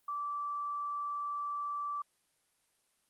sine tone, 1163 Hz, D6, 17 cents flat, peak -34 dBFS, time 0.08-2.02 s, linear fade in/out 5 ms, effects white hiss -74 dBFS RMS until 3.09 s + Opus 32 kbps

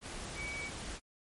sine tone in noise, 2273 Hz, C#7, 43 cents sharp, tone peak -39 dBFS, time 0.35-0.71 s, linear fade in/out 50 ms, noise pink, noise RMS -43 dBFS, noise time 0.01-1 s, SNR +1 dB, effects MP3 48 kbps

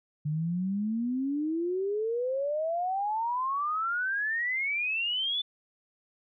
sine exponential sweep, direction up, 146.83 to 3520 Hz, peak -27 dBFS, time 0.25-5.42 s, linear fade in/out 10 ms, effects none

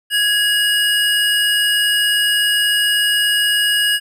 square tone pair together, 1661.2 / 2885 Hz, G#6 / F#7, 0 / -44 cents, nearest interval minor seventh, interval 956 cents, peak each -18 / -16 dBFS, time 0.1-4 s, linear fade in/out 50 ms, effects none

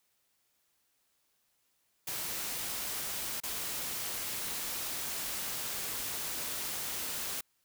white noise with dropouts, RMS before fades -37 dBFS, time 2.07-7.41 s, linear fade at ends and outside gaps 5 ms, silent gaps 3.403-3.434 s, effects white hiss -75 dBFS RMS until 7.64 s

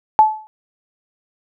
sine tone with exponential decay, 865 Hz, A5, 30 cents flat, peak -3 dBFS, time 0.19-0.47 s, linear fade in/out 0 ms, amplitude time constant 60 ms, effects none

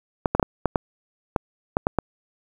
clicks, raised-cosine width 1 ms, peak -5 dBFS, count 10, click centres 0.258 / 0.35 / 0.397 / 0.428 / 0.657 / 0.758 / 1.362 / 1.769 / 1.869 / 1.987 s, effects 7-bit

